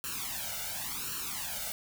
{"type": "noise with flanger", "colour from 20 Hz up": "white", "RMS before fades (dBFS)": -37, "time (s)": [0.04, 1.72], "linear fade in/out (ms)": 0, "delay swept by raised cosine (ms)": [0.7, 1.4], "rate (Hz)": 0.92, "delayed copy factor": 0.95, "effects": []}